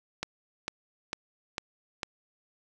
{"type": "click train", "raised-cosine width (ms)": 0.2, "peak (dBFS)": -14, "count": 5, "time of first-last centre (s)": [0.23, 2.032], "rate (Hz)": 2.22, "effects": []}